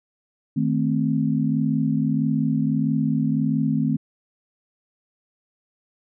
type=chord; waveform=sine; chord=A diminished; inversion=second; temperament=equal; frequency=155.56 / 220 / 261.6 Hz; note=Eb3 / A3 / C4; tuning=0 / 0 / 0 cents; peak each=-23 dBFS; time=0.56-3.97 s; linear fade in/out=10 ms; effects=none

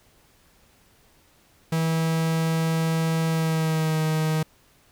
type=tone with pitch glide; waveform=45% pulse; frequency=162.3 to 157.04 Hz; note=E3 to D#3; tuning=-27 to +16 cents; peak=-21 dBFS; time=1.72-4.43 s; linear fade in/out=5 ms; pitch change=-57 cents; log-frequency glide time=3.28-4 s; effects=pink hiss -59 dBFS RMS until 4.91 s

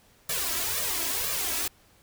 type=noise with flanger; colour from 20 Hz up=white; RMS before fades=-29 dBFS; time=0.29-1.68 s; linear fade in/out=5 ms; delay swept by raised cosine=1.7 to 3.1 ms; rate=2 Hz; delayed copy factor=+0.9; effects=pink hiss -60 dBFS RMS until 2.02 s

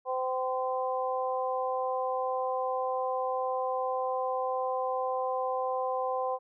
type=harmonic tone; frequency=257.4 Hz; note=C4; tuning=28 cents flat; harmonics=2 / 3 / 4; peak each=-31 / -33 / -34 dBFS; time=0.05-6.39 s; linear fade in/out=50 ms; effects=none

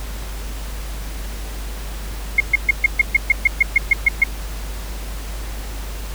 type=tone bursts; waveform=sine; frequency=2148 Hz; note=C7; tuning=45 cents sharp; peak=-8 dBFS; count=13; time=2.38-4.239 s; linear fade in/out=5 ms; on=23 ms; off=130 ms; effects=added 50 Hz sine -26 dBFS peak until 6.14 s + pink hiss -35 dBFS RMS until 6.14 s

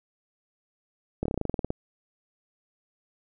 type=slowing click train; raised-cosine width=2 ms; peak=-14 dBFS; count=13; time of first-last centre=1.23-1.704 s; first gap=25 ms; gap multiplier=1.08; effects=none

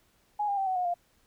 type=tone with pitch steps; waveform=sine; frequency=833 / 804.2 / 776.3 / 749.4 / 723.5 / 698.4 Hz; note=G#5 / G5 / G5 / F#5 / F#5 / F5; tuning=+5 / +44 / -17 / +22 / -39 / 0 cents; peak=-26 dBFS; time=0.39-0.942 s; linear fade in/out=10 ms; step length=92 ms; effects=pink hiss -67 dBFS RMS until 1.26 s

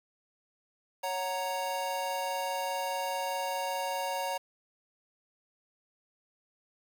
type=chord; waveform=square; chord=F# major; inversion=second; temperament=equal; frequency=554.4 / 740 / 932.3 Hz; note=C#5 / F#5 / A#5; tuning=0 / 0 / 0 cents; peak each=-37 / -38 / -35 dBFS; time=1.03-4.38 s; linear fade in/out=10 ms; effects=9-bit

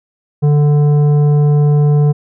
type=tone with tanh clipping; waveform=sine; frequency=147.1 Hz; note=D3; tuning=3 cents sharp; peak=-9 dBFS; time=0.42-2.13 s; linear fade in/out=20 ms; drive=10 dB; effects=none

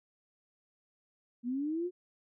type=linear sweep; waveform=sine; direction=up; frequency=233.1 to 367.3 Hz; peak=-31 dBFS; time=1.43-1.91 s; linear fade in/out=50 ms; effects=none

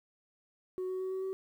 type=tone with pitch steps; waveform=sine; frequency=370 / 372.8 / 375.6 / 378.4 / 381.3 Hz; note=F#4 / F#4 / F#4 / F#4 / G4; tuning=0 / +13 / +26 / +39 / -48 cents; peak=-31 dBFS; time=0.78-1.33 s; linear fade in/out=0 ms; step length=110 ms; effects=tanh soft clip ceiling -32 dBFS + 11-bit

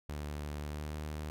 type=tone with pitch glide; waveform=sawtooth; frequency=74 to 75.99 Hz; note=D2 to D#2; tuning=+14 to -40 cents; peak=-34 dBFS; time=0.09-1.3 s; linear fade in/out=0 ms; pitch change=+46 cents; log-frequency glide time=0.62-0.97 s; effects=none

